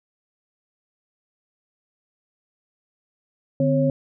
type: tone cluster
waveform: sine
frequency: 147.5 / 258.1 / 547 Hz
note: D3 / C4 / C#5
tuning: +8 / -23 / -23 cents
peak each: -21 dBFS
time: 3.6-3.9 s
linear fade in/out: 2 ms
effects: none